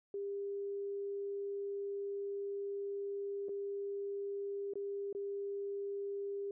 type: tone with dropouts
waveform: sine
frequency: 400.3 Hz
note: G4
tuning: 36 cents sharp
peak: -37 dBFS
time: 0.14-6.51 s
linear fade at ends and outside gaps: 2 ms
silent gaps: 3.485-3.491 / 4.736-4.755 / 5.128-5.149 s
effects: none